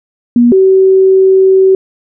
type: tone pair in turn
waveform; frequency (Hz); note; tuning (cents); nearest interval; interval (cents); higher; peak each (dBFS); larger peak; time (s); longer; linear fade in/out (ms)
sine; 240 / 381; B3 / G4; -49 / -49; minor sixth; 800; second; -3; neither; 0.36-0.52 / 0.52-1.75; second; 2
effects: none